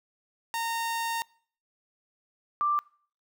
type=tone pair in turn; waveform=sawtooth / sine; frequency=920 / 1179.4 Hz; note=A#5 / D6; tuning=-23 / +7 cents; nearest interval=major third; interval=430 cents; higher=second; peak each=-25 / -23 dBFS; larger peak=second; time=0.54-1.22 / 2.61-2.79 s; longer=first; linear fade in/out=0 ms; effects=noise-tail reverb RT60 0.5 s tail -24 dB re dry